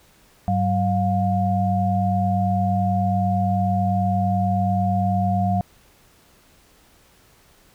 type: tone cluster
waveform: sine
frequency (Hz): 100.4 / 189.4 / 708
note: G2 / F#3 / F5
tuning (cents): +42 / +41 / +23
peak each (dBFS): -22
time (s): 0.48-5.61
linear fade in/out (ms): 0
effects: pink hiss -55 dBFS RMS until 7.74 s